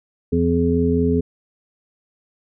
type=harmonic tone; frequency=84.7 Hz; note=E2; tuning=48 cents sharp; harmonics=1 / 2 / 3 / 5; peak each=-22 / -22 / -19 / -20 dBFS; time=0.32-1.21 s; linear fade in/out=10 ms; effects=none